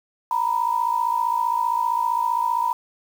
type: tone pair together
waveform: sine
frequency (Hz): 930 / 985.3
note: A#5 / B5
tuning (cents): -4 / -4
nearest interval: minor second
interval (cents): 100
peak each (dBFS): -22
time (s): 0.31-2.73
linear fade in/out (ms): 2
effects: 7-bit